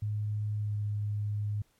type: tone with pitch glide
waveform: sine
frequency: 105.3 to 104.09 Hz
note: G#2 to G#2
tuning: +24 to +4 cents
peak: -29 dBFS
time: 0.02-1.62 s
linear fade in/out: 5 ms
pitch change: -20 cents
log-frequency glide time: 0.58-0.73 s
effects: pink hiss -70 dBFS RMS until 1.79 s + MP3 64 kbps